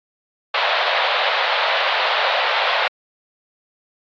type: band-pass noise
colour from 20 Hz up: pink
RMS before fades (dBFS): -19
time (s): 0.54-2.88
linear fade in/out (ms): 5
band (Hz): 550 to 4100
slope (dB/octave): 48
effects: AAC 48 kbps